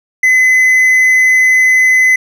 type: tone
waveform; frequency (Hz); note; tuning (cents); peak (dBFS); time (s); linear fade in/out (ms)
triangle; 2028; B6; +45; -4; 0.23-2.16; 5
effects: none